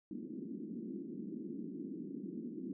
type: band-pass noise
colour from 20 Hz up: pink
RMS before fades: -44 dBFS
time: 0.11-2.73 s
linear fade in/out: 2 ms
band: 190 to 350 Hz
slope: 48 dB/octave
effects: none